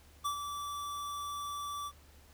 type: tone with ADSR envelope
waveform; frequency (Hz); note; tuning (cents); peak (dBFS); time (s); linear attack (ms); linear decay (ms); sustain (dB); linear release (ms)
square; 1159; D6; -23; -31; 0.24-1.92; 18; 94; -7; 53
effects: added 73 Hz sine -58 dBFS peak until 2.33 s + pink hiss -62 dBFS RMS until 2.33 s